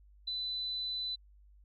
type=tone with ADSR envelope; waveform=sine; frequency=4000 Hz; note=B7; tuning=21 cents sharp; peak=-32 dBFS; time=0.27-1.16 s; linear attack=10 ms; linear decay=10 ms; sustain=-2 dB; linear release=15 ms; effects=added 50 Hz sine -57 dBFS peak until 1.64 s